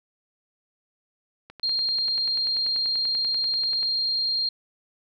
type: click train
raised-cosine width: 0.3 ms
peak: -26 dBFS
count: 25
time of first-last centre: 1.5-3.83 s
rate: 10.3 Hz
type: tone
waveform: sine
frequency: 4210 Hz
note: C8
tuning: 10 cents sharp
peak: -22 dBFS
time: 1.63-4.49 s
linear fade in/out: 5 ms
effects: none